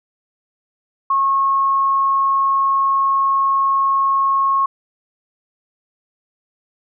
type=tone; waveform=sine; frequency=1090 Hz; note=C#6; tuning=29 cents flat; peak=-13 dBFS; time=1.1-4.66 s; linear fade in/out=5 ms; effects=none